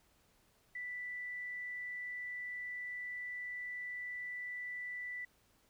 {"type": "tone", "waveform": "sine", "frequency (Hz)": 1975.5, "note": "B6", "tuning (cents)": 0, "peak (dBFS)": -40, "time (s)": [0.75, 5.25], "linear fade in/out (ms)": 5, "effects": ["pink hiss -71 dBFS RMS until 5.69 s"]}